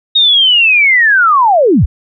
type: linear sweep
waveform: sine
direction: down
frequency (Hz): 3757 to 38.08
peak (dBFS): -5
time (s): 0.15-1.86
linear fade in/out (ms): 10
effects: none